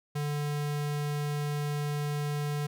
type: tone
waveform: square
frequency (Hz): 146.83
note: D3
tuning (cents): 0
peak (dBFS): -30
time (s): 0.15-2.67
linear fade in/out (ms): 10
effects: none